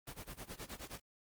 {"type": "noise with tremolo", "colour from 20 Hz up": "pink", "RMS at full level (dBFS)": -45, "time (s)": [0.07, 1], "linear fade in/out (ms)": 5, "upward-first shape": "sine", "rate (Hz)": 9.5, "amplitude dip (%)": 90, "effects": ["Opus 24 kbps"]}